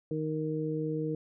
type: harmonic tone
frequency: 155.56 Hz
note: D#3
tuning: in tune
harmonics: 1 / 2 / 3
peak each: -34 / -34 / -34 dBFS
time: 0.11-1.15 s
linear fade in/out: 2 ms
effects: none